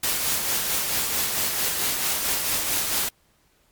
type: noise with tremolo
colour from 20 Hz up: white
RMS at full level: -23 dBFS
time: 0.03-3.09 s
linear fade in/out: 5 ms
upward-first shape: sine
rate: 4.5 Hz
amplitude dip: 35%
effects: pink hiss -63 dBFS RMS until 3.71 s + MP3 96 kbps